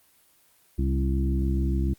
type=harmonic tone with a mistuned harmonic; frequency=67 Hz; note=C2; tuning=42 cents sharp; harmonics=1 / 2 / 3 / 4 / 5; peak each=-23 / -31 / -31 / -35 / -33 dBFS; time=0.78-1.94 s; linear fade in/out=10 ms; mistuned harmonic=3; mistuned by=-25 cents; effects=white hiss -61 dBFS RMS until 1.98 s + Opus 24 kbps